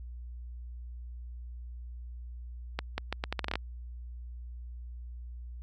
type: accelerating click train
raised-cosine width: 0.3 ms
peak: -15 dBFS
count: 11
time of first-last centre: 2.79-3.556 s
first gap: 190 ms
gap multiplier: 0.77
effects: added 60 Hz sine -40 dBFS peak until 5.62 s